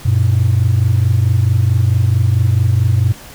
sine tone pair together, 94.45 / 119 Hz, F#2 / A#2, +36 / +36 cents, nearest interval major third, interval 400 cents, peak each -11 dBFS, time 0.05-3.13 s, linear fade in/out 10 ms, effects tanh soft clip ceiling -5 dBFS + pink hiss -36 dBFS RMS until 3.34 s

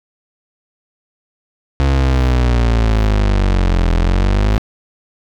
35% pulse linear two-way sweep, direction down then up, 69.3 to 41.6 to 53.8 Hz, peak -9 dBFS, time 1.8-4.58 s, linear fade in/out 0 ms, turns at 3.93 s, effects low-pass 5000 Hz 12 dB/octave + 8-bit

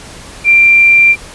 sine tone, 2367 Hz, D7, 13 cents sharp, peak -3 dBFS, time 0.44-1.16 s, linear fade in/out 50 ms, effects pink hiss -32 dBFS RMS until 1.34 s + resampled to 24000 Hz

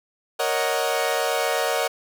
sawtooth chord, D# minor seventh, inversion second, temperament equal, 466.2 / 554.4 / 622.3 / 740 Hz, A#4 / C#5 / D#5 / F#5, 0 / 0 / 0 / 0 cents, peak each -23 dBFS, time 0.39-1.88 s, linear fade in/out 10 ms, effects none

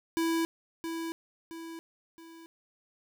square tone with echo, 329.6 Hz, E4, in tune, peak -27 dBFS, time 0.17-0.45 s, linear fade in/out 0 ms, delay 670 ms, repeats 3, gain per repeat -7 dB, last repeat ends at 2.46 s, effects 11-bit

